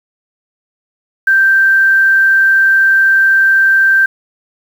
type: tone with quantisation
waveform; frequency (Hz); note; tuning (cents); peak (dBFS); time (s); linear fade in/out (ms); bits
sine; 1568; G6; 0; -6; 1.27-4.06; 5; 6
effects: none